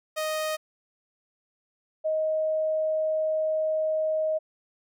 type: tone pair in turn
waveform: sawtooth / sine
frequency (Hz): 622.3 / 627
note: D#5 / D#5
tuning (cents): 0 / +13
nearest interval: unison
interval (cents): 13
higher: second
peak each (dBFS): -23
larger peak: neither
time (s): 0.16-0.57 / 2.04-4.39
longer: second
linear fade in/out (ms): 20
effects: none